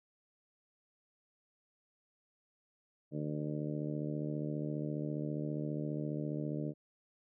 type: harmonic tone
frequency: 74.8 Hz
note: D2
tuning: 32 cents sharp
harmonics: 2 / 3 / 4 / 5 / 6 / 7 / 8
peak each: -38 / -43 / -40 / -47 / -47 / -50 / -47 dBFS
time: 3.11-6.74 s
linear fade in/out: 50 ms
effects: none